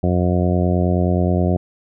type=harmonic tone; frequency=89.5 Hz; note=F2; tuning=43 cents sharp; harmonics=1 / 2 / 3 / 4 / 5 / 6 / 7 / 8; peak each=-18 / -19 / -25 / -24 / -29 / -28 / -26 / -29 dBFS; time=0.03-1.57 s; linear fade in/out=5 ms; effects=none